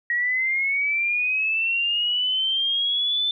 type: linear sweep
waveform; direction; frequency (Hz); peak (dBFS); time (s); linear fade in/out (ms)
sine; up; 1895 to 3542; -20; 0.1-3.31; 2
effects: none